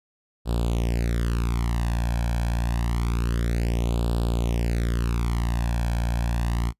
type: tone with flanger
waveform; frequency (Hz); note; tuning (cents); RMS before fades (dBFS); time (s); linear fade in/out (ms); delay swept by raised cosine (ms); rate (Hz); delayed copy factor
sawtooth; 58.27; A#1; 0; -24; 0.45-6.73; 50; 0.24 to 1.24; 0.27; +0.9
effects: noise-tail reverb RT60 0.1 s tail -24 dB re dry + resampled to 32000 Hz